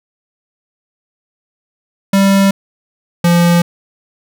square tone pair in turn, 196 / 172.41 Hz, G3 / F3, 0 / -22 cents, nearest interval major second, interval 222 cents, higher first, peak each -8 dBFS, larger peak neither, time 2.13-2.51 / 3.24-3.62 s, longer neither, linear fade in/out 5 ms, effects none

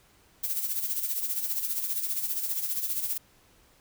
violet noise with tremolo, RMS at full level -28 dBFS, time 0.43-3.18 s, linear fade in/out 10 ms, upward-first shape sine, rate 15 Hz, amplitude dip 60%, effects pink hiss -61 dBFS RMS until 3.8 s

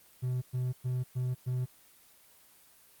triangle tone bursts, 126.5 Hz, B2, 42 cents sharp, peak -27 dBFS, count 5, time 0.22-1.66 s, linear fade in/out 20 ms, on 200 ms, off 110 ms, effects white hiss -60 dBFS RMS until 3 s + Opus 24 kbps

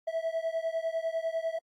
triangle beating tone pair, 650 / 660 Hz, E5 / E5, -24 / +2 cents, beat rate 10 Hz, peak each -30 / -31 dBFS, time 0.07-1.59 s, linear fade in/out 10 ms, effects AAC 64 kbps

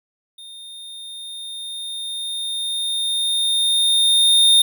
square tone with level ramp, 3651 Hz, A#7, 37 cents flat, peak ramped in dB -37 to -10 dBFS, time 0.38-4.62 s, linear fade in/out 5 ms, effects none

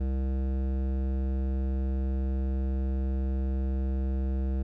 triangle tone with hard clipping, 66 Hz, C2, 16 cents sharp, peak -28 dBFS, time 0-4.63 s, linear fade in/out 10 ms, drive 18 dB, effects none

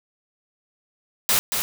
white noise with echo, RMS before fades -19 dBFS, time 1.29-1.39 s, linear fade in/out 0 ms, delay 230 ms, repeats 1, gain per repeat -5 dB, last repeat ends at 1.62 s, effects none

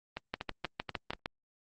two click trains, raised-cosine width 0.3 ms, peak -17 / -20 dBFS, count 7 / 5, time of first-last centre 0.34-1.259 / 0.17-1.134 s, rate 6.53 / 4.15 Hz, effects Opus 24 kbps

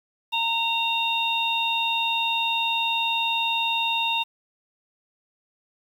harmonic tone, 920 Hz, A#5, 23 cents flat, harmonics 1 / 3 / 4, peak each -26 / -26 / -26 dBFS, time 0.32-4.24 s, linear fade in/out 20 ms, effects 8-bit

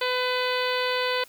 harmonic tone, 502 Hz, B4, 28 cents sharp, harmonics 1 / 2 / 3 / 4 / 5 / 6 / 7 / 8 / 9, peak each -27 / -30 / -32 / -33 / -34 / -35 / -35 / -36 / -37 dBFS, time 0.01-1.24 s, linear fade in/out 5 ms, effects white hiss -52 dBFS RMS until 1.28 s

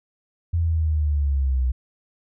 sine linear sweep, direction down, 85.3 to 61.74 Hz, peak -18 dBFS, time 0.53-1.72 s, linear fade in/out 10 ms, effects none

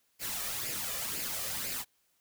white noise with flanger, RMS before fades -36 dBFS, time 0.19-1.85 s, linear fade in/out 50 ms, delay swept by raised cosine 0.41 to 1.71 ms, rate 2 Hz, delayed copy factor +0.55, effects white hiss -73 dBFS RMS until 2.2 s

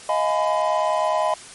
triangle chord, F half-diminished seventh, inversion third, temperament just, 628.6 / 698.5 / 838.1 / 1005.8 Hz, Eb5 / F5 / Ab5 / Cb6, +18 / 0 / +16 / +31 cents, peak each -20 / -24 / -24 / -21 dBFS, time 0.09-1.34 s, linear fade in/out 2 ms, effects white hiss -41 dBFS RMS until 1.54 s + MP3 48 kbps

